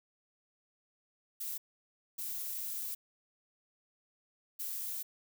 violet noise bursts at uneven times, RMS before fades -39 dBFS, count 3, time 1.4-1.58 / 2.18-2.95 / 4.59-5.03 s, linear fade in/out 10 ms, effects none

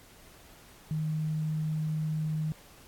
sine tone, 155.56 Hz, D#3, in tune, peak -28 dBFS, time 0.91-2.52 s, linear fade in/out 0 ms, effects pink hiss -55 dBFS RMS until 2.87 s + AAC 64 kbps

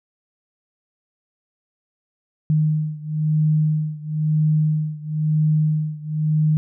sine beating tone pair, 153.7 / 154.7 Hz, D#3 / D#3, -21 / -10 cents, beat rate 1 Hz, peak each -19 / -21 dBFS, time 2.5-6.57 s, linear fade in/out 0 ms, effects none

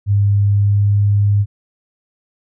sine tone with pitch glide, 101.2 to 102.02 Hz, G#2 to G#2, -44 to -30 cents, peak -10 dBFS, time 0.06-1.46 s, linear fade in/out 50 ms, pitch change +14 cents, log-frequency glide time 0.42-0.96 s, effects none

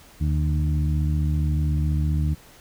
harmonic tone with a mistuned harmonic, 75.6 Hz, D#2, 49 cents flat, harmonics 1 / 2 / 3 / 4, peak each -21 / -24 / -35 / -35 dBFS, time 0.2-2.35 s, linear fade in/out 20 ms, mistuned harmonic 1, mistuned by +24 cents, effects pink hiss -50 dBFS RMS until 2.6 s

